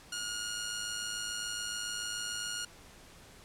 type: tone with amplitude modulation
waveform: 10% pulse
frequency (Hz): 1431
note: F6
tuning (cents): +42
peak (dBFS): -25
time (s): 0.12-2.65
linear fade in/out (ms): 5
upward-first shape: sine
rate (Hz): 107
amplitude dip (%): 40
effects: pink hiss -55 dBFS RMS until 3.44 s + low-pass 11000 Hz 12 dB/octave